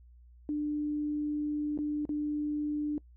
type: tone with dropouts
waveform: sine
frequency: 297.3 Hz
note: D4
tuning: 21 cents sharp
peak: -29 dBFS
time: 0.49-2.98 s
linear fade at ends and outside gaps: 1 ms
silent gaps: 1.776-1.788 / 2.053-2.092 s
effects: noise-tail reverb RT60 0.1 s tail -24 dB re dry + added 60 Hz sine -53 dBFS peak until 3.16 s